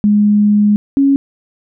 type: tone pair in turn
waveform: sine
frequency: 207.7 / 276.3 Hz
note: G#3 / C#4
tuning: 0 / -6 cents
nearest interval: perfect fourth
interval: 494 cents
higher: second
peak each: -7 / -7 dBFS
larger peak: neither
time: 0.04-0.76 / 0.97-1.16 s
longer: first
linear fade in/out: 0 ms
effects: none

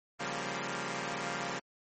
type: chord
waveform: 5% pulse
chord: G half-diminished seventh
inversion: second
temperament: equal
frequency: 138.59 / 174.61 / 196 / 233.1 Hz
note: Db3 / F3 / G3 / Bb3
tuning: 0 / 0 / 0 / 0 cents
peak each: -29 dBFS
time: 0.19-1.6 s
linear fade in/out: 20 ms
effects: MP3 32 kbps

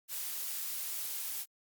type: noise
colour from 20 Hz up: blue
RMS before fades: -38 dBFS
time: 0.08-1.46 s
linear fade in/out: 50 ms
effects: Opus 48 kbps

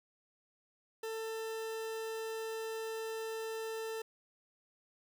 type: tone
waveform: 40% pulse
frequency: 445.6 Hz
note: A4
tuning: 22 cents sharp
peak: -37 dBFS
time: 1.03-4.02 s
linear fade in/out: 5 ms
effects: 12-bit

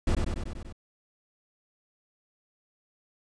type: noise with echo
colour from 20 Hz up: brown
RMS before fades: -23 dBFS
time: 0.07-0.15 s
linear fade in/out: 5 ms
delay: 96 ms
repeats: 6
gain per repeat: -3 dB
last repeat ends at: 0.726 s
effects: resampled to 22050 Hz

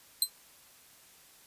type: tone with exponential decay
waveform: 15% pulse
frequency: 4104 Hz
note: C8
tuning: 34 cents flat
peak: -13 dBFS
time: 0.22-0.3 s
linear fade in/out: 2 ms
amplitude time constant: 16 ms
effects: white hiss -58 dBFS RMS until 1.46 s + resampled to 32000 Hz

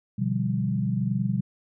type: chord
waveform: sine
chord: G dominant seventh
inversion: first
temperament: equal with one note detuned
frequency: 124.55 / 146.83 / 174.61 / 196 Hz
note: B2 / D3 / F3 / G3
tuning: +15 / 0 / 0 / 0 cents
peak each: -27 / -32 / -30 / -27 dBFS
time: 0.18-1.41 s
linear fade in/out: 10 ms
effects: none

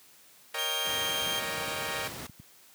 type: chord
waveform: 10% pulse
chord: Eb dominant seventh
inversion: second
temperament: equal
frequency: 466.2 / 554.4 / 622.3 / 784 Hz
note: Bb4 / Db5 / Eb5 / G5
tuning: 0 / 0 / 0 / 0 cents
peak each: -30 dBFS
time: 0.54-2.08 s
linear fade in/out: 5 ms
type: tone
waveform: 40% pulse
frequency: 3190 Hz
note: G7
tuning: 30 cents sharp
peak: -30 dBFS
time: 0.58-1.4 s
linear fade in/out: 10 ms
type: noise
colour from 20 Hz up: pink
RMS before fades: -40 dBFS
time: 0.85-2.27 s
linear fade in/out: 5 ms
type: click train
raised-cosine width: 5 ms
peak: -33 dBFS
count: 9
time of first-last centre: 1.58-2.399 s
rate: 9.77 Hz
effects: white hiss -57 dBFS RMS until 2.74 s + high-pass 100 Hz 12 dB/octave

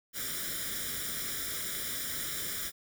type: noise with comb filter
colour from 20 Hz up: white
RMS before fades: -36 dBFS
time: 0.13-2.72 s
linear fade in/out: 50 ms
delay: 0.56 ms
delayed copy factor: +0.9
effects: none

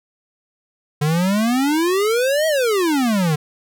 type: exponential two-way sweep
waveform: square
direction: up then down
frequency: 145.1 to 648 to 145.1 Hz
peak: -16 dBFS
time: 1.01-3.36 s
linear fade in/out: 10 ms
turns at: 2.47 s
effects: none

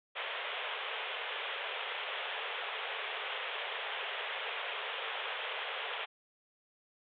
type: band-pass noise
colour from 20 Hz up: white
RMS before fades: -39 dBFS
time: 0.15-6.06 s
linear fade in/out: 20 ms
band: 410 to 3500 Hz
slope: 96 dB/octave
effects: none

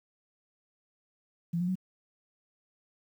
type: tone with pitch steps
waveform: sine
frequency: 170 / 177.73 / 185.82 Hz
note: F3 / F3 / F#3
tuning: -46 / +31 / +8 cents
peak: -27 dBFS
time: 1.53-1.755 s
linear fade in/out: 10 ms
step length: 75 ms
effects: 10-bit

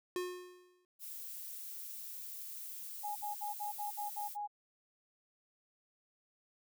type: tone with exponential decay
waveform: square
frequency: 360 Hz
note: F#4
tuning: 47 cents flat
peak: -34 dBFS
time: 0.16-0.85 s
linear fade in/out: 1 ms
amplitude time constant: 150 ms
type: noise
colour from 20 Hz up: violet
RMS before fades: -46 dBFS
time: 0.99-4.37 s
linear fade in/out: 50 ms
type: tone bursts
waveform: sine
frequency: 828 Hz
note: G#5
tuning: 5 cents flat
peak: -37 dBFS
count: 8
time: 3.03-4.476 s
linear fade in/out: 20 ms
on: 130 ms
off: 58 ms
effects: none

